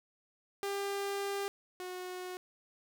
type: tone pair in turn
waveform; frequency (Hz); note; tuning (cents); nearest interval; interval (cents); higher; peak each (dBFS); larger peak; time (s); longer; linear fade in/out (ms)
sawtooth; 398.7 / 364.9; G4 / F#4; +29 / -24; major second; 153; first; -30 / -36; first; 0.63-1.48 / 1.8-2.37; first; 0
effects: none